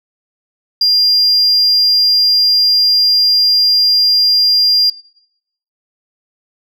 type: tone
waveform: sine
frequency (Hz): 4800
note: D8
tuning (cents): +37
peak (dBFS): -6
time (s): 0.81-4.9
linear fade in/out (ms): 5
effects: noise-tail reverb RT60 0.8 s tail -23 dB re dry + tanh soft clip ceiling -6 dBFS